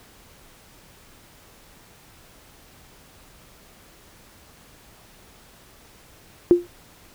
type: tone with exponential decay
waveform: sine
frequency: 350 Hz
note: F4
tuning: 4 cents sharp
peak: -6 dBFS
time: 6.51-6.67 s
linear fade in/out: 0 ms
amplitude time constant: 34 ms
effects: pink hiss -51 dBFS RMS until 7.14 s